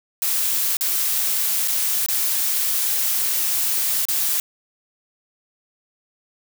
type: noise with dropouts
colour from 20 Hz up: blue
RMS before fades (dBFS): -21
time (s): 0.22-4.4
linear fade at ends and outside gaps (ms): 1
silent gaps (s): 0.769-0.809 / 1.676-1.682 / 2.062-2.085 / 4.053-4.085
effects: none